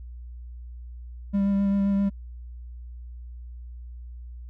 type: tone with vibrato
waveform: triangle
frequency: 198.6 Hz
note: G3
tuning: 23 cents sharp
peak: -18 dBFS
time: 1.33-2.1 s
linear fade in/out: 20 ms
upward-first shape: sine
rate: 7.6 Hz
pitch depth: 14 cents each way
effects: added 60 Hz sine -37 dBFS peak until 4.49 s